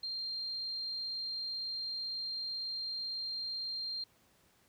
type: tone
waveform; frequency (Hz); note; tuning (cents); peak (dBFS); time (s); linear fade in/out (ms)
sine; 4186; C8; 0; -36; 0.03-4.04; 5
effects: pink hiss -68 dBFS RMS until 4.68 s + high-pass 60 Hz 12 dB/octave